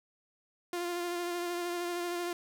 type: tone with vibrato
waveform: sawtooth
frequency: 349.2 Hz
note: F4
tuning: in tune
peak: -29 dBFS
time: 0.73-2.33 s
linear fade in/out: 2 ms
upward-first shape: sine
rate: 13 Hz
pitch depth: 21 cents each way
effects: none